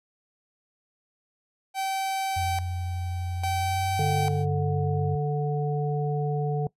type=tone with tremolo; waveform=45% pulse; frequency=772 Hz; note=G5; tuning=27 cents flat; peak=-26 dBFS; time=1.74-4.46 s; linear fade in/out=50 ms; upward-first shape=square; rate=0.59 Hz; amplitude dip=80%
type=tone with pitch glide; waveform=sine; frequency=88.8 to 98.53 Hz; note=F2 to G2; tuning=+29 to +9 cents; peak=-28 dBFS; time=2.36-5.16 s; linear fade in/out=10 ms; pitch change=+180 cents; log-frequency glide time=3.42-4.18 s
type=harmonic tone; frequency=146.83 Hz; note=D3; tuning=in tune; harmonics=1 / 3 / 5; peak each=-25 / -30 / -33 dBFS; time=3.99-6.67 s; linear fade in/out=2 ms
effects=noise-tail reverb RT60 0.1 s tail -21 dB re dry + resampled to 32000 Hz